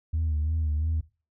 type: tone with vibrato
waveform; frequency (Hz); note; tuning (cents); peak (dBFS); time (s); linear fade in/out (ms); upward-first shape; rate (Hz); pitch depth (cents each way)
sine; 77.78; D#2; 0; -22; 0.13-1.01; 10; sine; 2.9; 61
effects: noise-tail reverb RT60 0.3 s tail -18 dB re dry + tanh soft clip ceiling -21 dBFS